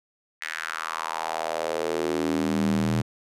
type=tone with high-pass filter sweep; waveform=square; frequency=40.14 Hz; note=E1; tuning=45 cents flat; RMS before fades=-27 dBFS; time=0.41-3.02 s; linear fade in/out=10 ms; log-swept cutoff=1900 to 140 Hz; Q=3.4; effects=low-pass 11000 Hz 12 dB/octave